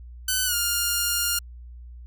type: tone with pitch glide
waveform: 5% pulse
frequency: 1511 to 1409.8 Hz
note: F#6 to F6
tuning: +36 to +16 cents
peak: -11 dBFS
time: 0.28-1.39 s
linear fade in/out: 5 ms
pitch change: -120 cents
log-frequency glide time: 0.45-0.55 s
effects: added 60 Hz sine -39 dBFS peak until 2.06 s